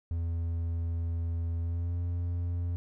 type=tone with pitch glide; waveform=triangle; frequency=83.9 to 86.81 Hz; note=E2 to F2; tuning=+31 to -10 cents; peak=-27 dBFS; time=0.11-2.76 s; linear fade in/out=0 ms; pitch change=+59 cents; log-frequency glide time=1.6-1.97 s; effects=none